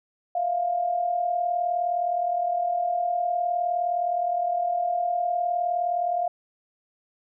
sine tone pair together, 664.5 / 704 Hz, E5 / F5, +14 / +14 cents, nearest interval minor second, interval 100 cents, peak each -30 / -23 dBFS, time 0.35-6.28 s, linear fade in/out 5 ms, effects none

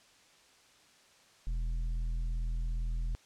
sine tone with tanh clipping, 41.2 Hz, E1, in tune, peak -32 dBFS, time 1.47-3.15 s, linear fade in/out 0 ms, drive 7 dB, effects white hiss -62 dBFS RMS until 3.25 s + low-pass 7000 Hz 12 dB/octave

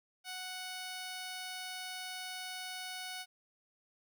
5% pulse tone with notch filter, 740 Hz, F#5, in tune, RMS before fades -43 dBFS, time 0.24-3.26 s, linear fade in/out 50 ms, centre 7200 Hz, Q 1.6, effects none

